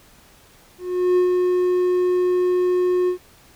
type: tone with ADSR envelope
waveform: triangle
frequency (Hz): 361.4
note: F#4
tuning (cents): -41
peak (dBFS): -11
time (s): 0.78-3.18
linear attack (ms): 390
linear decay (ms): 110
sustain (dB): -3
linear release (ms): 97
effects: pink hiss -51 dBFS RMS until 3.55 s